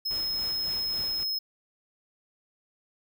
square tone, 5160 Hz, E8, 38 cents flat, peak -28 dBFS, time 0.05-1.39 s, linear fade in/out 10 ms
pink noise with tremolo, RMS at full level -43 dBFS, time 0.1-1.24 s, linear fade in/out 10 ms, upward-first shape sine, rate 3.6 Hz, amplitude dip 45%
effects none

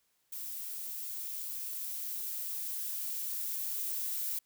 violet noise with level ramp, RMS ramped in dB -41 to -35 dBFS, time 0.32-4.39 s, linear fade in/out 5 ms, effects white hiss -75 dBFS RMS until 4.45 s

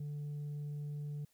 triangle tone with tanh clipping, 146.83 Hz, D3, in tune, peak -39 dBFS, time 0-1.25 s, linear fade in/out 5 ms, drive 7 dB, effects white hiss -74 dBFS RMS until 1.33 s

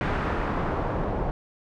pink noise with low-pass filter sweep, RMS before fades -27 dBFS, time 0.01-1.31 s, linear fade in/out 0 ms, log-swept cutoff 1700 to 770 Hz, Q 1.2, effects none

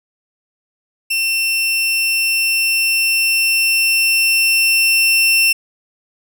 sawtooth tone with level ramp, 2700 Hz, E7, 41 cents sharp, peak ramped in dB -12 to -7 dBFS, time 1.1-5.53 s, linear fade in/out 10 ms, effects none

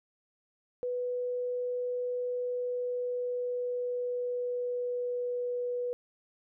sine tone with pitch glide, 493.9 to 489.9 Hz, B4 to B4, 0 to -14 cents, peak -30 dBFS, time 0.83-5.93 s, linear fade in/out 0 ms, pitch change -14 cents, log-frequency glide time 2.27-5.61 s, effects none

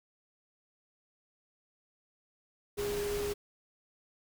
sine tone in noise, 409.9 Hz, G#4, 23 cents flat, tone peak -32 dBFS, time 2.77-3.34 s, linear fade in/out 20 ms, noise pink, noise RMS -40 dBFS, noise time 2.77-3.34 s, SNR +5 dB, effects none

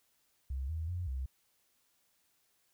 sine tone with pitch steps, 66.5 / 80.5 / 88.8 / 65.7 Hz, C2 / E2 / F2 / C2, +29 / -41 / +29 / +8 cents, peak -34 dBFS, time 0.5-1.26 s, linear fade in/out 5 ms, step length 190 ms, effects white hiss -74 dBFS RMS until 2.73 s

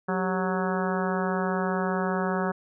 harmonic tone with a mistuned harmonic, 185 Hz, F#3, in tune, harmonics 1 / 2 / 3 / 4 / 5 / 6 / 7 / 8 / 9, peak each -28 / -31 / -33 / -34 / -35 / -36 / -36 / -37 / -38 dBFS, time 0.08-2.52 s, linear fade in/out 10 ms, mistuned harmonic 2, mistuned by +92 cents, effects none

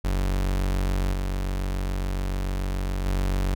40% pulse tone with level steps, 47 Hz, F#1, 28 cents sharp, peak -21 / -24 / -21 dBFS, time 0.04-3.55 s, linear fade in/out 10 ms, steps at 1.13 / 3.06 s, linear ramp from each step 2 ms, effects none

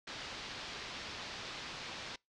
white low-pass noise, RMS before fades -45 dBFS, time 0.07-2.16 s, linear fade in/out 5 ms, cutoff 4900 Hz, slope 24 dB/octave, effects noise-tail reverb RT60 0.2 s tail -25 dB re dry + low-pass 8000 Hz 12 dB/octave

